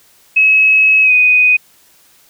sine tone with pitch glide, 2569 to 2494 Hz, E7 to D#7, -45 to +3 cents, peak -6 dBFS, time 0.36-1.57 s, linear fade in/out 10 ms, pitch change -52 cents, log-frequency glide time 1.03-1.12 s, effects white hiss -49 dBFS RMS until 2.29 s

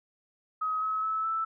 sine tone with pitch steps, 1268 / 1285 / 1302.1 / 1319.6 Hz, D#6 / E6 / E6 / E6, +32 / -45 / -22 / +1 cents, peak -27 dBFS, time 0.61-1.45 s, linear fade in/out 10 ms, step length 210 ms, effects none

